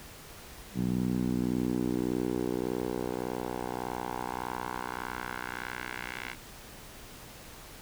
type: tone with band-pass filter sweep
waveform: 10% pulse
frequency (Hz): 61.7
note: B1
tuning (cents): -1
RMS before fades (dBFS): -33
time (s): 0.74-6.36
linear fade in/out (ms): 50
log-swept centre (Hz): 180 to 2200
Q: 1.9
effects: pink hiss -48 dBFS RMS until 7.81 s